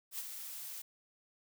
blue noise with ADSR envelope, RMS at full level -39 dBFS, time 0.11-0.82 s, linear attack 78 ms, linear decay 32 ms, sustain -6 dB, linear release 7 ms, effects none

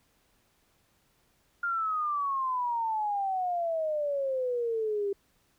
sine exponential sweep, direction down, 1412 to 393.6 Hz, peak -27 dBFS, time 1.63-5.13 s, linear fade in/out 5 ms, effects pink hiss -69 dBFS RMS until 5.58 s

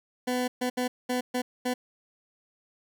20% pulse tone bursts at uneven times, 250 Hz, B3, 21 cents sharp, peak -21 dBFS, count 6, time 0.27-0.48 / 0.61-0.7 / 0.77-0.88 / 1.09-1.21 / 1.34-1.42 / 1.65-1.74 s, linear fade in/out 10 ms, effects none

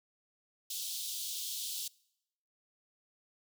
pink high-pass noise, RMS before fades -39 dBFS, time 0.7-1.88 s, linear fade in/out 5 ms, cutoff 3200 Hz, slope 48 dB/octave, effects noise-tail reverb RT60 0.8 s tail -24 dB re dry

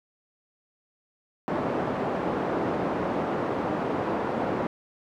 pink band-pass noise, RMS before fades -28 dBFS, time 1.48-4.67 s, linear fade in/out 0 ms, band 230 to 920 Hz, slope 12 dB/octave, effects none

